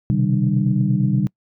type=tone cluster; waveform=sine; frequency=124.6 / 133.1 / 154.2 / 195 / 300.6 Hz; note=B2 / C3 / D#3 / G3 / D4; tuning=+16 / +30 / -15 / -9 / +40 cents; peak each=-24 / -19 / -22 / -19 / -28 dBFS; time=0.1-1.27 s; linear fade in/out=0 ms; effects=noise-tail reverb RT60 0.1 s tail -26 dB re dry + tanh soft clip ceiling -4 dBFS